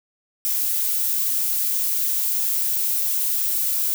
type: noise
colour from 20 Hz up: violet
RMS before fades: -22 dBFS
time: 0.45-3.94 s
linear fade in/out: 0 ms
effects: none